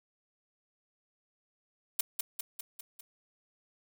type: noise with echo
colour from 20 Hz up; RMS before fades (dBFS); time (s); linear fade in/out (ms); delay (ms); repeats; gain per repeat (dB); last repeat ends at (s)
blue; -28; 1.99-2.01; 5; 200; 5; -4; 3.01
effects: none